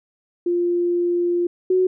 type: tone pair in turn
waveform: sine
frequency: 349.2 / 370 Hz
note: F4 / F#4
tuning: 0 / 0 cents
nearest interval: minor second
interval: 100 cents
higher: second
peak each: -17 / -14 dBFS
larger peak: second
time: 0.46-1.47 / 1.7-1.87 s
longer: first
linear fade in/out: 5 ms
effects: none